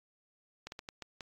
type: slowing click train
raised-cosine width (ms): 0.2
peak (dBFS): -25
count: 6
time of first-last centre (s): 0.67-1.207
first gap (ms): 51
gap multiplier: 1.38
effects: AAC 48 kbps